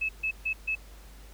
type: tone bursts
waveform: sine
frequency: 2598 Hz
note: E7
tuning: 26 cents flat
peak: -26 dBFS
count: 4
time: 0.01-0.754 s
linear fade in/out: 10 ms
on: 81 ms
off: 140 ms
effects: added 50 Hz sine -47 dBFS peak until 1.33 s + pink hiss -55 dBFS RMS until 1.33 s